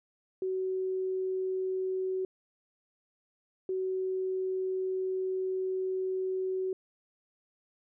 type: tone pair in turn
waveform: sine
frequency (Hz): 375.5 / 375.5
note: F#4 / F#4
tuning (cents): +26 / +26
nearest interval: unison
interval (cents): 0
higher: neither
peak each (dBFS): -29 / -29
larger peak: neither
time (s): 0.42-2.25 / 3.69-6.73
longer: second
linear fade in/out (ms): 2
effects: none